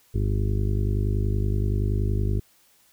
harmonic tone, 50.6 Hz, G#1, 44 cents flat, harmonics 1 / 2 / 3 / 4 / 5 / 6 / 7 / 8, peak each -24 / -24 / -38 / -34 / -40 / -40 / -36 / -37 dBFS, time 0.14-2.4 s, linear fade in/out 10 ms, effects white hiss -60 dBFS RMS until 2.92 s

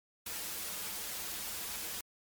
white noise with comb filter, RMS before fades -40 dBFS, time 0.26-2.01 s, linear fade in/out 5 ms, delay 7.6 ms, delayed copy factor -0.9, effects MP3 96 kbps

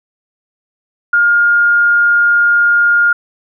sine tone, 1416 Hz, F6, 23 cents sharp, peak -7 dBFS, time 1.13-3.13 s, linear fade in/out 5 ms, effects none

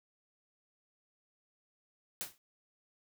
white noise with exponential decay, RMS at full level -35 dBFS, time 2.21-2.38 s, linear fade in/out 0 ms, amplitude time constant 35 ms, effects none

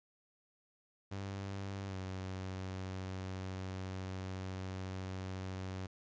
sawtooth tone with pitch glide, 98 to 94.01 Hz, G2 to F#2, 0 to +28 cents, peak -36 dBFS, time 1.11-5.87 s, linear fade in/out 10 ms, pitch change -72 cents, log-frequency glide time 1.87-1.96 s, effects resampled to 16000 Hz + 13-bit

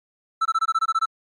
triangle tone bursts, 1324 Hz, E6, 7 cents sharp, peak -15 dBFS, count 10, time 0.41-1.058 s, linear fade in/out 10 ms, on 45 ms, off 22 ms, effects MP3 48 kbps

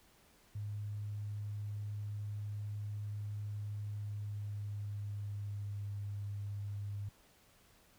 sine tone with pitch glide, 103.83 to 101.58 Hz, G#2 to G#2, 0 to -38 cents, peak -38 dBFS, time 0.55-7.09 s, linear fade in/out 5 ms, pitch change -38 cents, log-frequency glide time 3.87-5.87 s, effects pink hiss -66 dBFS RMS until 7.98 s

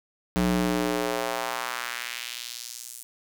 square tone with high-pass filter sweep, 60.2 Hz, B1, 44 cents flat, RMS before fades -29 dBFS, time 0.36-3.03 s, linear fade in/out 0 ms, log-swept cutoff 140 to 9100 Hz, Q 1.4, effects none

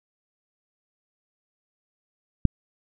click, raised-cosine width 5 ms, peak -4 dBFS, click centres 2.453 s, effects none

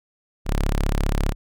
sawtooth tone, 35 Hz, C#1, 18 cents sharp, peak -15 dBFS, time 0.45-1.35 s, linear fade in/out 50 ms, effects none

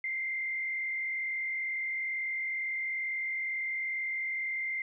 sine tone with frequency modulation, 2093 Hz, C7, in tune, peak -31 dBFS, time 0.04-4.82 s, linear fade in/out 2 ms, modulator 42.2 Hz, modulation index 0.89, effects none

